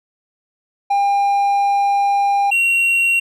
triangle tone pair in turn, 802 / 2744 Hz, G5 / F7, +39 / -31 cents, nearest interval octave + major sixth, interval 2130 cents, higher second, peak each -11 dBFS, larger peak neither, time 0.9-2.51 / 2.51-3.2 s, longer first, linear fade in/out 10 ms, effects none

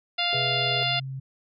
harmonic tone, 698.5 Hz, F5, in tune, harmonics 1 / 2 / 3 / 4 / 5 / 6 / 7, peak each -30 / -34 / -32 / -28 / -28 / -33 / -35 dBFS, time 0.18-1 s, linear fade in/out 10 ms
sine chord, E major, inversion first, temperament equal, 415.3 / 493.9 / 659.3 Hz, G#4 / B4 / E5, 0 / 0 / 0 cents, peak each -36 / -37 / -36 dBFS, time 0.33-0.83 s, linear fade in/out 0 ms
sine tone with pitch glide, 128.9 to 133.6 Hz, C3 to C3, -26 to +36 cents, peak -31 dBFS, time 0.34-1.2 s, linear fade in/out 10 ms, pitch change +62 cents, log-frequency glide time 0.8-1.01 s
effects none

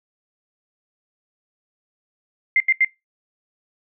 sine tone bursts, 2093 Hz, C7, in tune, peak -13 dBFS, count 3, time 2.56-2.848 s, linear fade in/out 2 ms, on 42 ms, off 81 ms, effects noise-tail reverb RT60 0.2 s tail -20 dB re dry

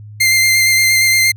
sawtooth tone with vibrato, 2093 Hz, C7, in tune, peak -6 dBFS, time 0.2-1.32 s, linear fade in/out 10 ms, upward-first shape square, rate 8.6 Hz, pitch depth 12 cents each way, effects added 105 Hz sine -31 dBFS peak until 1.36 s

